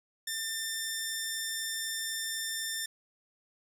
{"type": "tone", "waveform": "10% pulse", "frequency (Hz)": 1792, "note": "A6", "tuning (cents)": 31, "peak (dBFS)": -24, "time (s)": [0.27, 2.86], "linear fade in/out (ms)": 5, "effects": []}